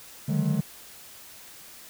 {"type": "tone cluster", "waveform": "triangle", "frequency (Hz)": [142.9, 152.1, 168, 186.5, 212.5], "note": ["D3", "D#3", "E3", "F#3", "G#3"], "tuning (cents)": [-47, -39, 33, 14, 40], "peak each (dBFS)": [-29, -24, -32, -28, -26], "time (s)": [0.28, 0.61], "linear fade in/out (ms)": 10, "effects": ["white hiss -47 dBFS RMS until 1.89 s"]}